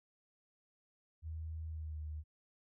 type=tone with pitch glide; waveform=sine; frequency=79.8 to 76.64 Hz; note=D#2 to D#2; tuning=+44 to -26 cents; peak=-40 dBFS; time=1.22-2.24 s; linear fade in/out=50 ms; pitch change=-70 cents; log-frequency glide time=1.68-1.99 s; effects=none